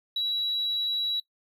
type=tone; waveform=triangle; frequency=3903 Hz; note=B7; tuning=21 cents flat; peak=-22 dBFS; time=0.16-1.2 s; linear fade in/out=5 ms; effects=noise-tail reverb RT60 0.1 s tail -21 dB re dry + tanh soft clip ceiling -23 dBFS